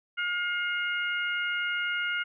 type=harmonic tone; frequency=712 Hz; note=F5; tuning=33 cents sharp; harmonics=2 / 3 / 4; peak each=-29 / -33 / -35 dBFS; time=0.17-2.24 s; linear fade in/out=20 ms; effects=none